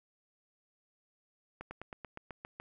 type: slowing click train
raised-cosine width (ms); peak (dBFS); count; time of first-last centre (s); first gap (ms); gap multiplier
0.5; -28; 9; 1.61-2.6; 100; 1.06
effects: none